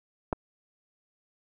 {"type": "clicks", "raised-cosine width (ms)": 1, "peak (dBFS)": [-13, -24], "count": 2, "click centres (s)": [0.328, 0.331], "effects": []}